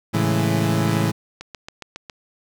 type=chord; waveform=30% pulse; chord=A major seventh; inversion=none; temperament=equal; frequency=110 / 138.59 / 164.81 / 207.7 Hz; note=A2 / C#3 / E3 / G#3; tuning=0 / 0 / 0 / 0 cents; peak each=-19 / -24 / -19 / -25 dBFS; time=0.13-1.12 s; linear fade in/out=20 ms
type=click train; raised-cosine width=0.2 ms; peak=-17 dBFS; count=6; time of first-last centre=1.41-2.098 s; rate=7.27 Hz
effects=none